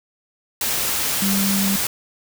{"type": "tone in noise", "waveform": "sine", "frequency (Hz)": 196.3, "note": "G3", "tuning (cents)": 3, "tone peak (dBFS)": -19, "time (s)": [1.22, 1.76], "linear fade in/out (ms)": 2, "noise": "white", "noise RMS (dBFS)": -22, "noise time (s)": [0.61, 1.87], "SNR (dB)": 0, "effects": []}